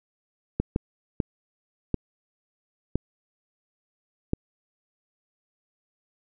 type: clicks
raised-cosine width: 3 ms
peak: -10 dBFS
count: 6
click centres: 0.6 / 0.761 / 1.202 / 1.943 / 2.956 / 4.334 s
effects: none